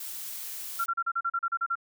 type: noise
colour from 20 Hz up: blue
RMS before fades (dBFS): -38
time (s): 0-0.86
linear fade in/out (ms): 5
type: tone bursts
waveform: sine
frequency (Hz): 1369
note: F6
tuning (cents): -35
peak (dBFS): -25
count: 11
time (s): 0.79-1.755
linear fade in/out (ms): 10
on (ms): 55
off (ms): 36
effects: none